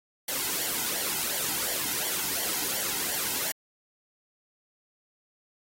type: noise with flanger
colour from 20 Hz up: white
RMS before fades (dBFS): -30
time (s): 0.28-3.52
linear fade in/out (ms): 5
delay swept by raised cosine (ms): 0.77 to 1.77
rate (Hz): 2.8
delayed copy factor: -0.65
effects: AAC 48 kbps